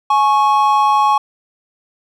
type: tone pair together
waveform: triangle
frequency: 843 / 1101.4 Hz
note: G#5 / C#6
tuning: +26 / -11 cents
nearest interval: perfect fourth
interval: 463 cents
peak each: -11 dBFS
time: 0.1-1.18 s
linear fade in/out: 5 ms
effects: none